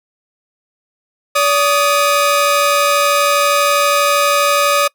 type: tone pair together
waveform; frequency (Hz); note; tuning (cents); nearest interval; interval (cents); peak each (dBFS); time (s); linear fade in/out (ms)
sawtooth; 574 / 1240.4; D5 / D#6; -40 / -6; octave + minor second; 1334; -10; 1.35-4.88; 10
effects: noise-tail reverb RT60 0.1 s tail -24 dB re dry